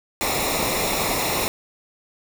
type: noise with comb filter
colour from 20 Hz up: pink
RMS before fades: -23 dBFS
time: 0.21-1.48 s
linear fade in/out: 0 ms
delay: 0.64 ms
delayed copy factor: -0.7
effects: none